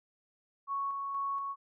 sine tone with tremolo, 1108.7 Hz, C#6, in tune, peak -31 dBFS, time 0.67-1.56 s, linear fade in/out 50 ms, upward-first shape square, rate 2.1 Hz, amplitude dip 30%, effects none

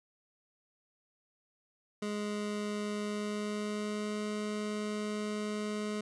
25% pulse tone with pitch glide, 208.4 to 210.7 Hz, G#3 to G#3, +6 to +25 cents, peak -30 dBFS, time 2.02-6.01 s, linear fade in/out 5 ms, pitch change +19 cents, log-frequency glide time 3.04-4.24 s, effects resampled to 22050 Hz

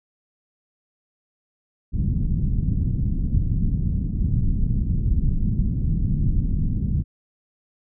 pink low-pass noise, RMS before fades -21 dBFS, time 1.92-7.04 s, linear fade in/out 50 ms, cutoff 200 Hz, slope 24 dB/octave, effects none

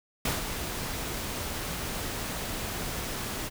pink noise with ADSR envelope, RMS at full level -28 dBFS, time 0.25-3.5 s, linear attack 4 ms, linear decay 160 ms, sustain -6 dB, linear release 33 ms, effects none

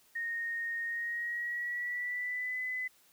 sine tone with pitch glide, 1855 to 2011 Hz, A#6 to B6, -9 to +31 cents, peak -33 dBFS, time 0.15-2.88 s, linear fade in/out 10 ms, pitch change +140 cents, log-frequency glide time 0.85-2.59 s, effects white hiss -65 dBFS RMS until 3.12 s

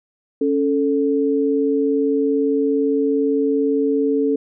sine tone pair together, 277.6 / 440 Hz, C#4 / A4, +3 / 0 cents, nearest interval minor sixth, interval 797 cents, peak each -18 dBFS, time 0.41-4.36 s, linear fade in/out 5 ms, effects none

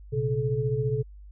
sine tone cluster, 120.5 / 135.2 / 431.4 Hz, B2 / C#3 / A4, -42 / -43 / -34 cents, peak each -28 dBFS, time 0.12-1.03 s, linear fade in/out 20 ms, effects added 50 Hz sine -43 dBFS peak until 1.31 s

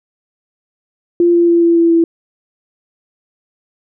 sine tone with pitch steps, 345.7 / 343.1 / 340.5 / 338 / 335.5 / 333 Hz, F4 / F4 / F4 / E4 / E4 / E4, -18 / -31 / -44 / +43 / +31 / +18 cents, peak -7 dBFS, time 1.2-2.04 s, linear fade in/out 2 ms, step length 140 ms, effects none

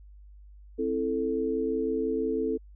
sine chord, A minor, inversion first, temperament just, 264 / 330 / 440 Hz, C4 / E4 / A4, +16 / +2 / 0 cents, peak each -31 / -32 / -28 dBFS, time 0.78-2.58 s, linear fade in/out 20 ms, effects added 50 Hz sine -47 dBFS peak until 2.75 s

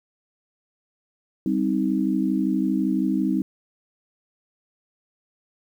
sine chord, C minor, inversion second, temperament just, 196.22 / 261.6 / 314 Hz, G3 / C4 / Eb4, +2 / 0 / +16 cents, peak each -24 dBFS, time 1.46-3.42 s, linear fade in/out 2 ms, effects 9-bit

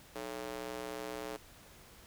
square tone with high-pass filter, 61.6 Hz, B1, 4 cents flat, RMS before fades -42 dBFS, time 0.15-1.37 s, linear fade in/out 10 ms, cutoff 430 Hz, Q 1.6, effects pink hiss -57 dBFS RMS until 2.06 s

